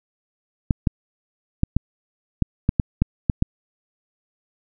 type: clicks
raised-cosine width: 5 ms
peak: -4 dBFS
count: 10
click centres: 0.708 / 0.872 / 1.634 / 1.766 / 2.423 / 2.691 / 2.798 / 3.02 / 3.298 / 3.424 s
effects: none